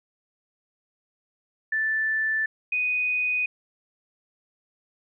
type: tone pair in turn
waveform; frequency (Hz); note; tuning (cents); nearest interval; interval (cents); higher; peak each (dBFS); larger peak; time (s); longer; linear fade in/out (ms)
sine; 1760 / 2489; A6 / D#7; 0 / 0; tritone; 600; second; -22; neither; 1.72-2.46 / 2.72-3.46; neither; 5
effects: none